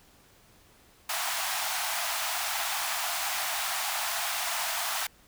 pink high-pass noise, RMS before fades -31 dBFS, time 1.09-5.07 s, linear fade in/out 5 ms, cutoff 650 Hz, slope 96 dB/octave, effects pink hiss -59 dBFS RMS until 5.27 s

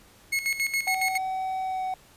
40% pulse tone with tremolo, 2177 Hz, C#7, 32 cents flat, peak -22 dBFS, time 0.32-1.18 s, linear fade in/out 10 ms, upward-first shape square, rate 7.2 Hz, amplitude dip 70%
triangle tone with pitch glide, 756 to 750.3 Hz, F#5 to F#5, +37 to +24 cents, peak -25 dBFS, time 0.87-1.94 s, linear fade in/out 2 ms, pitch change -13 cents, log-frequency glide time 1.62-1.82 s
effects pink hiss -55 dBFS RMS until 2.16 s + resampled to 32000 Hz

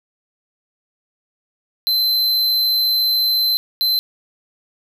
square tone bursts at uneven times, 4077 Hz, C8, 46 cents flat, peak -15 dBFS, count 2, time 1.87-3.57 / 3.81-3.99 s, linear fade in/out 0 ms, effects none

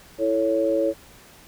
sine tone cluster, 329.3 / 438.9 / 557 Hz, E4 / A4 / C#5, -2 / -4 / +8 cents, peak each -24 / -26 / -21 dBFS, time 0.18-0.94 s, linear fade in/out 50 ms, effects pink hiss -49 dBFS RMS until 1.47 s

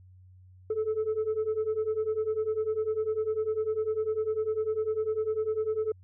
sine beating tone pair, 428.5 / 438.5 Hz, A4 / A4, -46 / -6 cents, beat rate 10 Hz, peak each -29 / -27 dBFS, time 0.7-5.92 s, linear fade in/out 5 ms, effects tanh soft clip ceiling -23 dBFS + added 92 Hz sine -51 dBFS peak until 6.03 s

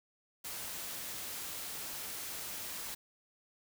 white noise, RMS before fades -42 dBFS, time 0.44-2.95 s, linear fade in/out 10 ms, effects none

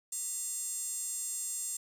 square tone with high-pass filter, 395.3 Hz, G4, 15 cents sharp, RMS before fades -37 dBFS, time 0.12-1.77 s, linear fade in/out 5 ms, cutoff 7800 Hz, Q 5.9, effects none

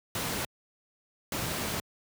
pink noise bursts at uneven times, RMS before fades -32 dBFS, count 2, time 0.15-0.45 / 1.32-1.8 s, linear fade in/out 2 ms, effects high-pass 80 Hz 12 dB/octave

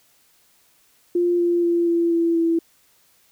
sine tone with pitch steps, 349.7 / 346.1 / 342.5 / 339 / 335.5 / 332 Hz, F4 / F4 / F4 / E4 / E4 / E4, +2 / -16 / -34 / +49 / +31 / +12 cents, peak -16 dBFS, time 1.15-2.59 s, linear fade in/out 5 ms, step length 240 ms, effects white hiss -59 dBFS RMS until 3.31 s

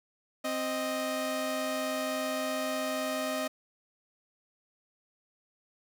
sawtooth tone pair together, 261.6 / 622.3 Hz, C4 / D#5, 0 / 0 cents, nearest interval octave + minor third, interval 1500 cents, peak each -31 / -28 dBFS, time 0.44-3.48 s, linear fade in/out 10 ms, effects none

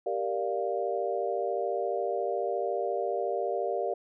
sine chord, G minor seventh, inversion none, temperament equal, 392 / 466.2 / 587.3 / 698.5 Hz, G4 / Bb4 / D5 / F5, 0 / 0 / 0 / 0 cents, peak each -33 dBFS, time 0.06-3.94 s, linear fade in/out 5 ms, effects none

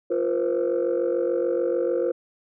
sine chord, F suspended fourth, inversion none, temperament equal with one note detuned, 349.2 / 476.5 / 523.3 Hz, F4 / Bb4 / C5, 0 / +38 / 0 cents, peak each -24 dBFS, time 0.1-2.12 s, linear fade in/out 10 ms, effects tanh soft clip ceiling -16 dBFS

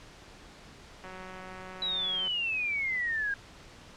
click train, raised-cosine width 0.5 ms, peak -30 dBFS, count 231, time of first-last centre 1.04-2.277 s, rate 186 Hz
sine exponential sweep, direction down, 3951 to 1605 Hz, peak -28 dBFS, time 1.82-3.34 s, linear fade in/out 2 ms
effects pink hiss -51 dBFS RMS until 3.96 s + low-pass 6000 Hz 12 dB/octave

